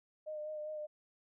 sine tone with vibrato, 610 Hz, D#5, 34 cents flat, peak -39 dBFS, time 0.26-0.87 s, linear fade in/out 20 ms, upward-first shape sine, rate 5 Hz, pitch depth 24 cents each way, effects none

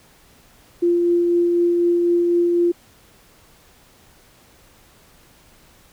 sine tone with tremolo, 346.4 Hz, F4, 14 cents flat, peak -13 dBFS, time 0.82-2.72 s, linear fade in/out 10 ms, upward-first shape triangle, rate 4 Hz, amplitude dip 25%, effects pink hiss -52 dBFS RMS until 5.92 s

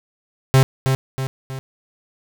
45% pulse tone with echo, 132.8 Hz, C3, 26 cents sharp, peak -9 dBFS, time 0.54-0.63 s, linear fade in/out 0 ms, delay 320 ms, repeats 3, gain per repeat -6 dB, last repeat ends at 1.59 s, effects none

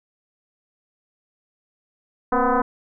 sine tone with frequency modulation, 264.5 Hz, C4, 19 cents sharp, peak -16 dBFS, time 2.32-2.62 s, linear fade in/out 5 ms, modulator 249 Hz, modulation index 4.4, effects none

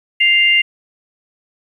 sine tone pair together, 2095 / 2794 Hz, C7 / F7, +2 / 0 cents, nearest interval perfect fourth, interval 498 cents, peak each -12 dBFS, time 0.2-0.62 s, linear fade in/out 10 ms, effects 8-bit

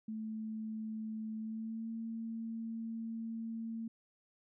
sine tone with pitch glide, 218.8 to 226.4 Hz, A3 to A3, -9 to +50 cents, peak -38 dBFS, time 0.08-3.88 s, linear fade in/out 5 ms, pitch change +59 cents, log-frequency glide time 1.38-1.9 s, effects none

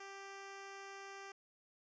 10% pulse tone, 393 Hz, G4, 4 cents sharp, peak -40 dBFS, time 0-1.32 s, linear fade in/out 5 ms, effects resampled to 16000 Hz + 13-bit

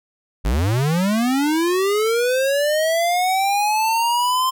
square linear sweep, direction up, 43.65 to 1046.5 Hz, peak -17 dBFS, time 0.44-4.51 s, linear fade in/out 20 ms, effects none

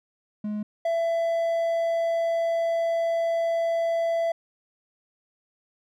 triangle tone pair in turn, 210.3 / 667.7 Hz, G#3 / E5, +22 / +22 cents, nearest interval octave + minor sixth, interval 2000 cents, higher second, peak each -25 / -20 dBFS, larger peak second, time 0.44-0.63 / 0.85-4.32 s, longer second, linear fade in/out 5 ms, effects none

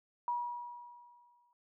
sine tone with exponential decay, 963 Hz, B5, 44 cents flat, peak -30 dBFS, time 0.28-1.53 s, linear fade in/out 1 ms, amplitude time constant 270 ms, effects none

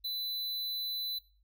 square tone, 4000 Hz, B7, 21 cents sharp, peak -34 dBFS, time 0.04-1.19 s, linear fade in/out 10 ms, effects noise-tail reverb RT60 0.4 s tail -22 dB re dry + added 50 Hz sine -65 dBFS peak until 1.43 s

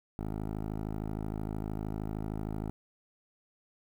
10% pulse tone with low-pass filter, 53.1 Hz, G#1, 39 cents sharp, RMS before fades -36 dBFS, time 0.19-2.7 s, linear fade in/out 0 ms, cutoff 810 Hz, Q 0.74, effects 9-bit

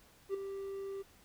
triangle tone with ADSR envelope, 392 Hz, G4, in tune, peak -28 dBFS, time 0.29-1.03 s, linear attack 53 ms, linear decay 6 ms, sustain -9 dB, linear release 19 ms, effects pink hiss -63 dBFS RMS until 1.24 s

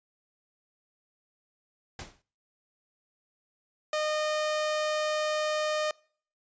pink noise with exponential decay, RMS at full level -36 dBFS, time 1.99-2.22 s, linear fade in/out 2 ms, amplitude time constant 50 ms
sawtooth tone, 612 Hz, D#5, 29 cents flat, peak -23 dBFS, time 3.93-5.91 s, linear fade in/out 2 ms
effects noise-tail reverb RT60 0.5 s tail -25 dB re dry + resampled to 16000 Hz

